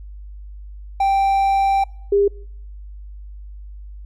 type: tone pair in turn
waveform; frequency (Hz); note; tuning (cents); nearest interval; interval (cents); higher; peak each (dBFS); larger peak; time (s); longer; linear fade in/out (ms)
triangle / sine; 784 / 402.8; G5 / G4; 0 / +47; octave; 1153; first; -12; neither; 1-1.84 / 2.12-2.28; first; 5
effects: noise-tail reverb RT60 0.7 s tail -26 dB re dry + added 50 Hz sine -33 dBFS peak until 4.05 s